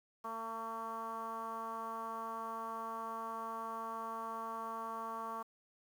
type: tone with low-pass filter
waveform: 10% pulse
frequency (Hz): 225.8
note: A3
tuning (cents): +45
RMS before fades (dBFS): -42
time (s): 0.24-5.43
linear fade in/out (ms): 10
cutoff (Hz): 1100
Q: 5.2
effects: 10-bit